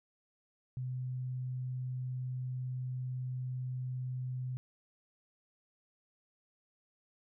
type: tone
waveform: sine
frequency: 127.3 Hz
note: C3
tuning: 47 cents flat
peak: -35 dBFS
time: 0.77-4.57 s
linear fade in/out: 0 ms
effects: none